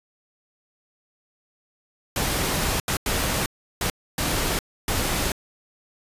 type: noise bursts at uneven times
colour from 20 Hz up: pink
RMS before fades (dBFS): -24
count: 6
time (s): 2.16-2.8 / 2.88-2.97 / 3.06-3.46 / 3.81-3.9 / 4.18-4.59 / 4.88-5.32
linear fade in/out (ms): 2
effects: resampled to 32000 Hz